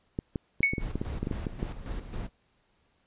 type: clicks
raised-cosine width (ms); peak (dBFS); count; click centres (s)
3; -17; 12; 0.189 / 0.358 / 0.606 / 0.735 / 0.782 / 0.956 / 1.015 / 1.23 / 1.271 / 1.312 / 1.468 / 1.629
type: tone with exponential decay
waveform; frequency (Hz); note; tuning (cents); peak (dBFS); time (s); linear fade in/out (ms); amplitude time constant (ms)
sine; 2217; C#7; 0; -17; 0.63-0.86; 1; 49
type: noise with tremolo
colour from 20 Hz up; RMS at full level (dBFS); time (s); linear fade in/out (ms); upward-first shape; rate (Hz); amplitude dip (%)
brown; -34; 0.78-2.3; 50; square; 3.7; 60
effects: pink hiss -70 dBFS RMS until 3.06 s + resampled to 8000 Hz